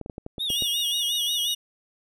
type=clicks; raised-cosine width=2 ms; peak=-21 dBFS; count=8; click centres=0.013 / 0.061 / 0.098 / 0.181 / 0.264 / 0.382 / 0.503 / 0.623 s
type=tone with vibrato; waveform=triangle; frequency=3494 Hz; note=A7; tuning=13 cents flat; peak=-24 dBFS; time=0.39-1.55 s; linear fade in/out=20 ms; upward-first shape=sine; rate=5.6 Hz; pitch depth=140 cents each way
type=tone with pitch glide; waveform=sawtooth; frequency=2869 to 2909 Hz; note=F7 to F#7; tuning=+46 to -30 cents; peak=-24 dBFS; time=0.49-1.55 s; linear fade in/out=10 ms; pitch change=+24 cents; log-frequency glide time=0.8-1.25 s
effects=none